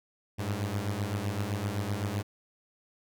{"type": "beating tone pair", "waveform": "sawtooth", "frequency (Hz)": [98, 105.8], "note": ["G2", "G#2"], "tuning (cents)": [0, 33], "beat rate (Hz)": 7.8, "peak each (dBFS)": -29, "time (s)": [0.38, 2.23], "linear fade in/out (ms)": 20, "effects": []}